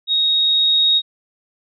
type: tone with level ramp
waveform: sine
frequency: 3758 Hz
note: A#7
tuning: 13 cents sharp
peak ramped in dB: -14 to -11 dBFS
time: 0.07-1.02 s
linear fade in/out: 50 ms
effects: none